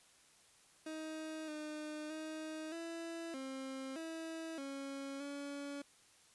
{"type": "tone with pitch steps", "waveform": "30% pulse", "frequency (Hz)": [314.3, 304.2, 313.3, 332.7, 265.9, 324.9, 275, 283.6], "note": ["D#4", "D#4", "D#4", "E4", "C4", "E4", "C#4", "C#4"], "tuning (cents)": [18, -39, 12, 16, 28, -25, -14, 40], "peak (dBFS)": -40, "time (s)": [0.86, 5.82], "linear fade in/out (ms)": 5, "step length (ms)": 620, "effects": ["white hiss -66 dBFS RMS until 6.34 s", "resampled to 24000 Hz"]}